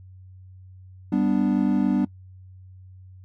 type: chord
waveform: triangle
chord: G major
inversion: none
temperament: equal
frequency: 196 / 246.9 / 293.7 Hz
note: G3 / B3 / D4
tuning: 0 / 0 / 0 cents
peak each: -21 dBFS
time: 1.12-2.05 s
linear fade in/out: 5 ms
effects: noise-tail reverb RT60 0.1 s tail -20 dB re dry + added 93 Hz sine -43 dBFS peak until 3.24 s